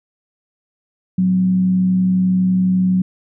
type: tone with frequency modulation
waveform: sine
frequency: 185 Hz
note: F#3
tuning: in tune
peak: -12 dBFS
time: 1.18-3.02 s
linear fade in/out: 5 ms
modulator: 71.9 Hz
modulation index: 0.23
effects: none